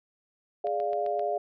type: chord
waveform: sine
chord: D diminished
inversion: second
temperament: equal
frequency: 415.3 / 587.3 / 698.5 Hz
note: Ab4 / D5 / F5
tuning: 0 / 0 / 0 cents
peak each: -32 / -31 / -29 dBFS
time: 0.64-1.38 s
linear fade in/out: 5 ms
type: click train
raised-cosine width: 0.3 ms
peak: -31 dBFS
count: 5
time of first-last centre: 0.67-1.194 s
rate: 7.63 Hz
effects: none